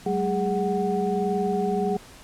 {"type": "tone cluster", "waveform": "sine", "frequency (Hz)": [189.5, 211, 410.7, 743], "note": ["F#3", "G#3", "G#4", "F#5"], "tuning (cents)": [42, 28, -19, 7], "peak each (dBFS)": [-27, -32, -25, -28], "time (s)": [0.06, 1.97], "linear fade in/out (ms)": 5, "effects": ["pink hiss -47 dBFS RMS until 2.23 s", "low-pass 11000 Hz 12 dB/octave"]}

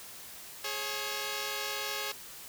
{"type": "tone pair together", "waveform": "5% pulse", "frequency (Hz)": [420, 545.6], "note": ["G#4", "C#5"], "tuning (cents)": [19, -28], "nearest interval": "perfect fourth", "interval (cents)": 453, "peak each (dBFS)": -25, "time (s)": [0.64, 2.12], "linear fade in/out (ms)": 5, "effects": ["white hiss -47 dBFS RMS until 2.48 s"]}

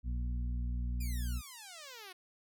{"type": "harmonic tone", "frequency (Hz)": 60.3, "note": "B1", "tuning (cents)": -41, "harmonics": [1, 2, 3, 4], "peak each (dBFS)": [-33, -44, -50, -48], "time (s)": [0.03, 1.42], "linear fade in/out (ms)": 50}
{"type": "exponential sweep", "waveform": "5% pulse", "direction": "down", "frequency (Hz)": [2489, 355], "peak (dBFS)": -36, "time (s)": [1, 2.13], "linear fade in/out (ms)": 10}
{"effects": []}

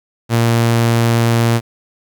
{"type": "tone", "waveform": "sawtooth", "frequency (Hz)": 116.4, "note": "A#2", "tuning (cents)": -2, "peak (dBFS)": -7, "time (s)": [0.29, 1.61], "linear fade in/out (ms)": 50, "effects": ["8-bit"]}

